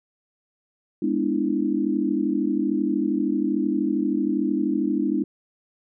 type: chord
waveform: sine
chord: E dominant seventh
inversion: first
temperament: just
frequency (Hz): 206 / 247.2 / 296.7 / 329.6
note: G#3 / B3 / D4 / E4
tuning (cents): -14 / +2 / +18 / 0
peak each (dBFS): -27 / -27 / -24 / -26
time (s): 1.02-5.24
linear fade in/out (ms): 5
effects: none